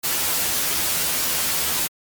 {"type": "noise with comb filter", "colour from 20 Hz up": "white", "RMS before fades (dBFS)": -22, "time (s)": [0.03, 1.88], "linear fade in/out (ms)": 20, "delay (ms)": 12, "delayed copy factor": 1, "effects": ["MP3 96 kbps"]}